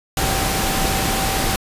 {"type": "tone in noise", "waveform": "sine", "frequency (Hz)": 774, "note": "G5", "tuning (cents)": -22, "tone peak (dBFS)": -26, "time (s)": [0.17, 1.56], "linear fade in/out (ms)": 2, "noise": "pink", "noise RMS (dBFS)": -20, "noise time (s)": [0.17, 1.56], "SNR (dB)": -9, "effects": ["resampled to 32000 Hz"]}